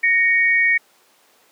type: tone pair together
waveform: sine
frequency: 1864.7 / 2235 Hz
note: A#6 / C#7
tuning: 0 / +14 cents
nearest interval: minor third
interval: 314 cents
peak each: -16 dBFS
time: 0.03-0.78 s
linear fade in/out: 10 ms
effects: pink hiss -55 dBFS RMS until 1.51 s + high-pass 400 Hz 12 dB/octave